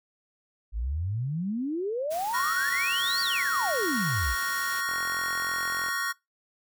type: exponential two-way sweep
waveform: sine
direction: up then down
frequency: 49.94 to 4664 to 49.94 Hz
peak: -27 dBFS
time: 0.72-4.36 s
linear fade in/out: 50 ms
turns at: 3.21 s
type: noise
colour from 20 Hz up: white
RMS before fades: -41 dBFS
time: 2.1-4.82 s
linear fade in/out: 20 ms
type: chord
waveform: square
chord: Gb major seventh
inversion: second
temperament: equal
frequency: 1108.7 / 1396.9 / 1480 / 1864.7 Hz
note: Db6 / F6 / Gb6 / Bb6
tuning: 0 / 0 / 0 / 0 cents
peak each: -34 / -35 / -37 / -32 dBFS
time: 2.33-6.13 s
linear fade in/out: 20 ms
type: click train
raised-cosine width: 0.5 ms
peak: -25 dBFS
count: 44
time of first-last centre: 4.89-5.885 s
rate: 43.2 Hz
effects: noise-tail reverb RT60 0.2 s tail -23 dB re dry